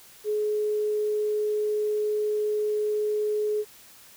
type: tone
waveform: sine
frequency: 422.8 Hz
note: G#4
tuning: 31 cents sharp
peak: -23 dBFS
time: 0.24-3.65 s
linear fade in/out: 50 ms
effects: white hiss -51 dBFS RMS until 4.16 s